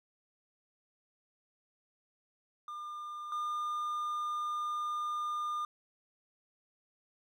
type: tone pair in turn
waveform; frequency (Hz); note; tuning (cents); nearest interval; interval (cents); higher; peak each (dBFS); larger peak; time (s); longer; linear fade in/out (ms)
triangle; 1203 / 1208.4; D6 / D6; +41 / +49; unison; 8; second; -38 / -31; second; 2.68-3.32 / 3.32-5.65; second; 2
effects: none